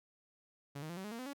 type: tone with pitch steps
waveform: sawtooth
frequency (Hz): 141.5 / 156.1 / 172.21 / 189.97 / 209.6 / 231.2 / 255.1 / 281.4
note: C#3 / D#3 / F3 / F#3 / G#3 / A#3 / C4 / C#4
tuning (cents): +36 / +6 / -24 / +46 / +16 / -14 / -44 / +26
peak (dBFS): -38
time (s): 0.75-1.334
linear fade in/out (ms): 10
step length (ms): 73
effects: none